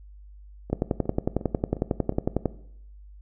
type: two click trains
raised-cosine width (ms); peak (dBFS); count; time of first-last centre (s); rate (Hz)
2; -9 / -22; 20 / 5; 0.73-2.457 / 0.7-2.123; 11 / 2.81
effects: noise-tail reverb RT60 0.7 s tail -17 dB re dry + added 50 Hz sine -44 dBFS peak until 3.21 s